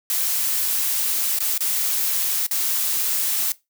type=noise with dropouts; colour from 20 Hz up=blue; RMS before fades=-22 dBFS; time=0.1-3.52 s; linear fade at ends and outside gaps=1 ms; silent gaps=1.388-1.404 / 1.578-1.606 / 2.466-2.511 s; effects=noise-tail reverb RT60 0.2 s tail -19 dB re dry